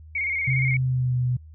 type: tone with vibrato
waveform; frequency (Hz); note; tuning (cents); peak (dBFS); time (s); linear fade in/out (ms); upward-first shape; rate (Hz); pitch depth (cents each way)
sine; 2190; C#7; -22; -23; 0.15-0.77; 5; square; 17; 48
type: tone with pitch glide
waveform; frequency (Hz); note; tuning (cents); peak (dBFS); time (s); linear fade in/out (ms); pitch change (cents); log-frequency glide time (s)
sine; 131.4 to 124.82; C3 to B2; +8 to +19; -20; 0.47-1.37; 10; -89; 0.65-1.18
effects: added 78 Hz sine -42 dBFS peak until 1.54 s